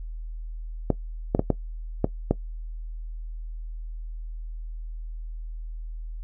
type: clicks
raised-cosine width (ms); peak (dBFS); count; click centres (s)
2; -6; 6; 0.903 / 1.349 / 1.394 / 1.503 / 2.044 / 2.31
effects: noise-tail reverb RT60 0.1 s tail -18 dB re dry + added 40 Hz sine -32 dBFS peak until 6.23 s